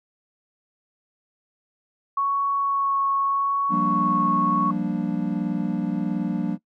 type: tone with vibrato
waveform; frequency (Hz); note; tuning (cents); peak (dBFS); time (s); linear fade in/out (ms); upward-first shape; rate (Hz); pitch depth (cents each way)
sine; 1108.7; C#6; 0; -20; 2.17-4.71; 5; sine; 0.82; 10
type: chord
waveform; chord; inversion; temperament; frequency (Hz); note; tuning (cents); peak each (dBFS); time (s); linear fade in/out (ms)
triangle; G minor seventh; third; equal; 174.61 / 196 / 233.1 / 293.7; F3 / G3 / Bb3 / D4; 0 / 0 / 0 / 0; -26; 3.69-6.58; 50
effects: noise-tail reverb RT60 0.1 s tail -18 dB re dry